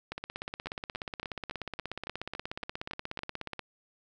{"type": "two click trains", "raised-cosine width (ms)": 0.3, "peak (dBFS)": [-21, -20], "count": [10, 59], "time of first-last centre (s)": [[0.67, 3.191], [0.12, 3.593]], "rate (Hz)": [3.57, 16.7], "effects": []}